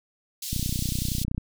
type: high-pass noise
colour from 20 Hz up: pink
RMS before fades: -34 dBFS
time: 0.42-1.24 s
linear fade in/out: 5 ms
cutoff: 3600 Hz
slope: 24 dB/octave
type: click train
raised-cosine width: 5 ms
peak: -16 dBFS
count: 27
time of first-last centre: 0.53-1.38 s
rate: 30.6 Hz
effects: none